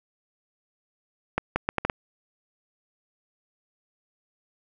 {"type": "accelerating click train", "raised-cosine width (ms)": 0.5, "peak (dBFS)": -8, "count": 6, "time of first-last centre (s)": [1.38, 1.898], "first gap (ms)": 180, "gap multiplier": 0.72, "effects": []}